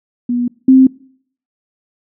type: tone pair in turn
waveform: sine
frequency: 243 / 262 Hz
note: B3 / C4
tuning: -28 / +2 cents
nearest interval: minor second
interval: 130 cents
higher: second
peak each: -13 / -3 dBFS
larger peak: second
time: 0.29-0.48 / 0.68-0.87 s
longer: neither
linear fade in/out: 5 ms
effects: noise-tail reverb RT60 0.6 s tail -24 dB re dry